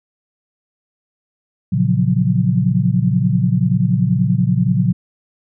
sine chord, Gb major seventh, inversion first, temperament equal, 116.54 / 138.59 / 174.61 / 185 Hz, Bb2 / Db3 / F3 / Gb3, 0 / 0 / 0 / 0 cents, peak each -18 dBFS, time 1.72-4.93 s, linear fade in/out 10 ms, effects none

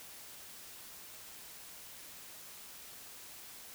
silence, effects white hiss -51 dBFS RMS until 3.74 s

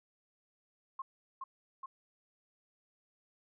sine tone with echo, 1069 Hz, C6, 37 cents sharp, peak -37 dBFS, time 0.99-1.02 s, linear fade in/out 5 ms, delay 420 ms, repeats 2, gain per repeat -2 dB, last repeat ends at 1.86 s, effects none

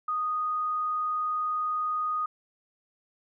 sine tone, 1240 Hz, D#6, 6 cents flat, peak -26 dBFS, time 0.08-2.26 s, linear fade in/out 5 ms, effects none

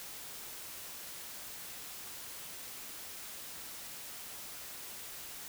silence, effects white hiss -46 dBFS RMS until 5.48 s

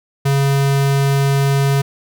square tone, 138.59 Hz, C#3, in tune, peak -13 dBFS, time 0.25-1.82 s, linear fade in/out 10 ms, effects none

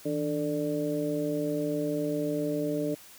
harmonic tone with a mistuned harmonic, 147.7 Hz, D3, 10 cents sharp, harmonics 1 / 2 / 3 / 4, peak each -36 / -30 / -33 / -33 dBFS, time 0.05-2.95 s, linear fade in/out 10 ms, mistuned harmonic 1, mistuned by +140 cents, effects white hiss -51 dBFS RMS until 3.18 s

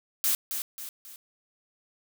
blue noise with echo, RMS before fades -25 dBFS, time 0.24-0.35 s, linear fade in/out 0 ms, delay 270 ms, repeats 3, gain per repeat -7 dB, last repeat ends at 1.16 s, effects none

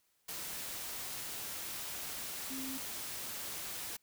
sine tone in noise, 264.7 Hz, C4, 20 cents sharp, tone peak -41 dBFS, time 2.5-2.78 s, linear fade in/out 10 ms, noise white, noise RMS -42 dBFS, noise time 0.28-3.97 s, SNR -2 dB, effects white hiss -75 dBFS RMS until 4.02 s

